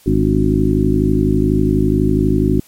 harmonic tone with a mistuned harmonic, 52.1 Hz, G#1, 6 cents sharp, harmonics 1 / 2 / 3 / 4 / 5 / 6 / 7, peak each -19 / -19 / -19 / -19 / -19 / -19 / -19 dBFS, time 0.06-2.6 s, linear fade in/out 5 ms, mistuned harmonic 6, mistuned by -58 cents, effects white hiss -48 dBFS RMS until 2.67 s + MP3 64 kbps

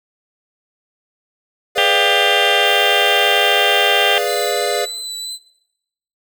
square chord, G# diminished seventh, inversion none, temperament equal, 415.3 / 493.9 / 587.3 / 698.5 Hz, G#4 / B4 / D5 / F5, 0 / 0 / 0 / 0 cents, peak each -23 dBFS, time 1.75-4.86 s, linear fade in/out 20 ms
harmonic tone, 396.8 Hz, G4, 21 cents sharp, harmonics 2 / 3 / 4 / 5 / 6 / 7 / 8 / 9, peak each -21 / -26 / -22 / -22 / -26 / -18 / -18 / -24 dBFS, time 1.78-4.18 s, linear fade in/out 0 ms
violet noise, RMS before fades -34 dBFS, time 2.62-4.54 s, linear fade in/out 50 ms
30% pulse tone with vibrato, 3994 Hz, B7, 19 cents sharp, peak -22 dBFS, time 4.25-5.39 s, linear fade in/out 50 ms, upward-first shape triangle, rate 3 Hz, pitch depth 22 cents each way
effects noise-tail reverb RT60 0.9 s tail -22 dB re dry

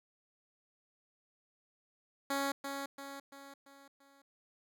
10% pulse tone with echo, 277.2 Hz, C#4, in tune, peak -24 dBFS, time 2.3-2.52 s, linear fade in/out 5 ms, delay 340 ms, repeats 5, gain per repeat -6 dB, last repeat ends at 4.22 s, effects none

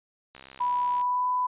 click train, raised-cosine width 0.2 ms, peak -27 dBFS, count 45, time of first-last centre 0.35-1.013 s, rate 66.4 Hz
sine tone with pitch glide, 984 to 997.7 Hz, B5 to B5, -7 to +17 cents, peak -23 dBFS, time 0.6-1.47 s, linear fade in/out 10 ms, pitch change +24 cents, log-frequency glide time 0.98-1.27 s
effects resampled to 8000 Hz

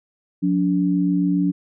sine tone pair together, 179.9 / 287.2 Hz, F#3 / D4, -48 / -39 cents, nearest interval minor sixth, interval 809 cents, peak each -19 dBFS, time 0.42-1.52 s, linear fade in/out 20 ms, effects none

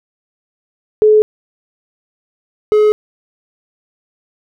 sine / triangle tone pair in turn, 428.1 / 424.4 Hz, A4 / G#4, -47 / +38 cents, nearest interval unison, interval 15 cents, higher first, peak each -5 dBFS, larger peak neither, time 1.02-1.22 / 2.72-2.92 s, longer neither, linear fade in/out 0 ms, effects none

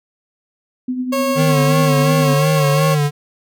sine tone with tremolo, 252.9 Hz, B3, 41 cents sharp, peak -16 dBFS, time 0.88-2.34 s, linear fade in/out 5 ms, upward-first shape triangle, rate 10 Hz, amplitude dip 60%
30% pulse tone, 547 Hz, C#5, 23 cents flat, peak -14 dBFS, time 1.12-2.95 s, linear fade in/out 10 ms
square tone with vibrato, 150.9 Hz, D3, 47 cents sharp, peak -14 dBFS, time 1.35-3.11 s, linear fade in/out 50 ms, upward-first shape sine, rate 2.8 Hz, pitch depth 66 cents each way
effects none

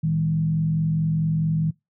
sine tone with frequency modulation, 159.2 Hz, D#3, 40 cents sharp, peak -19 dBFS, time 0.03-1.71 s, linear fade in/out 10 ms, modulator 44.6 Hz, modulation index 0.48, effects noise-tail reverb RT60 0.2 s tail -23 dB re dry

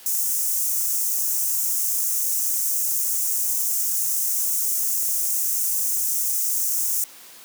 white high-pass noise, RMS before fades -23 dBFS, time 0.06-7.04 s, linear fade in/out 2 ms, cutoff 5900 Hz, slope 48 dB/octave, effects white hiss -45 dBFS RMS until 7.44 s + high-pass 200 Hz 12 dB/octave

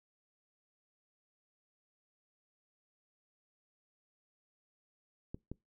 clicks, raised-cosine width 3 ms, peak -28 dBFS, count 2, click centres 5.345 / 5.516 s, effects noise-tail reverb RT60 0.2 s tail -24 dB re dry

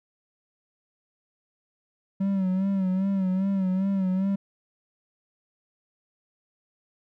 triangle tone with vibrato, 190.9 Hz, G3, 46 cents flat, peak -20 dBFS, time 2.2-4.36 s, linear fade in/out 10 ms, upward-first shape sine, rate 2.5 Hz, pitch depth 60 cents each way, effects none

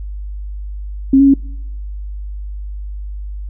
sine tone with pitch steps, 269.6 / 276.4 / 274.6 Hz, C#4 / C#4 / C#4, -48 / -5 / -16 cents, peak -5 dBFS, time 1.13-1.34 s, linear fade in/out 5 ms, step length 70 ms, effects noise-tail reverb RT60 0.8 s tail -25 dB re dry + added 50 Hz sine -23 dBFS peak until 3.49 s

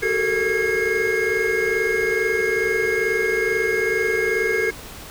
triangle tone cluster, 378.1 / 434.2 / 456.5 / 1640 / 2150 Hz, F#4 / A4 / A#4 / G#6 / C7, +38 / -23 / -36 / -22 / +47 cents, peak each -23 dBFS, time 0.02-4.71 s, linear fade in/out 10 ms, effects pink hiss -38 dBFS RMS until 5.1 s

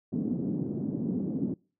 white band-pass noise, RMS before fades -31 dBFS, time 0.12-1.54 s, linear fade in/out 5 ms, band 150 to 290 Hz, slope 24 dB/octave, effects noise-tail reverb RT60 0.4 s tail -26 dB re dry

